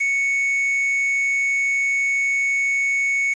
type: tone with quantisation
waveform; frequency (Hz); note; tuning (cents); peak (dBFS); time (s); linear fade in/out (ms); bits
triangle; 2217; C#7; 0; -16; 0-3.34; 10; 6
effects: resampled to 22050 Hz